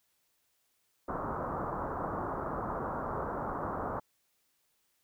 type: low-pass noise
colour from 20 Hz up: white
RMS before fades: -36 dBFS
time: 1.08-4 s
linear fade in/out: 10 ms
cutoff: 1300 Hz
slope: 48 dB/octave
effects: white hiss -75 dBFS RMS until 5.03 s